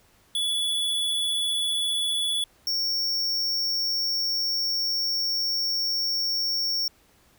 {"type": "tone pair in turn", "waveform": "square", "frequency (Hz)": [3423, 5494], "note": ["A7", "F8"], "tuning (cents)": [-48, -29], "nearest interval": "minor sixth", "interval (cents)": 819, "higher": "second", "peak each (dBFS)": [-24, -24], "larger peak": "neither", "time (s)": [[0.35, 2.44], [2.67, 6.88]], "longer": "second", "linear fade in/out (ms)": 2, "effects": ["pink hiss -60 dBFS RMS until 7.38 s"]}